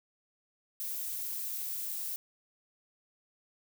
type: noise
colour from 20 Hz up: violet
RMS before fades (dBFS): -37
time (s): 0.8-2.16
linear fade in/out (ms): 0
effects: none